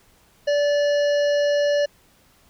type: harmonic tone with a mistuned harmonic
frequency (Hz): 580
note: D5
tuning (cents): -22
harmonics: 1 / 3 / 5 / 7 / 9 / 10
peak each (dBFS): -17 / -30 / -34 / -37 / -41 / -42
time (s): 0.47-1.86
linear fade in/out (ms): 10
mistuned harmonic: 7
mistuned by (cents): +63
effects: pink hiss -57 dBFS RMS until 2.49 s